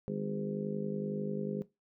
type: harmonic tone with a mistuned harmonic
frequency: 51 Hz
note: G#1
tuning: 31 cents flat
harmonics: 3 / 4 / 5 / 6 / 7 / 8 / 9 / 10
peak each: -40 / -37 / -47 / -49 / -48 / -40 / -52 / -44 dBFS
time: 0.08-1.62 s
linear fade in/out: 0 ms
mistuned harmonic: 3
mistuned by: +16 cents
effects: noise-tail reverb RT60 0.2 s tail -17 dB re dry